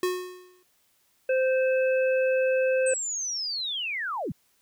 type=tone with exponential decay; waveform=square; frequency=363.9 Hz; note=F#4; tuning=29 cents flat; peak=-22 dBFS; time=0.03-0.63 s; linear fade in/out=2 ms; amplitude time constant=130 ms
type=harmonic tone; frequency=520 Hz; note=C5; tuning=11 cents flat; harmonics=1 / 3 / 5; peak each=-21 / -33 / -34 dBFS; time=1.29-2.94 s; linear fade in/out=5 ms
type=linear sweep; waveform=sine; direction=down; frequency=8290 to 98 Hz; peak=-28 dBFS; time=2.86-4.32 s; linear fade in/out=5 ms
effects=white hiss -67 dBFS RMS until 4.61 s